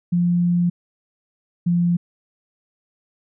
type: tone pair in turn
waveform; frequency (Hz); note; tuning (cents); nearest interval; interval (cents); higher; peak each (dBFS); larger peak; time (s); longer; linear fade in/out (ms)
sine; 174.7 / 173.49; F3 / F3; +1 / -11; unison; 12; first; -15; neither; 0.12-0.7 / 1.66-1.97; first; 10
effects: none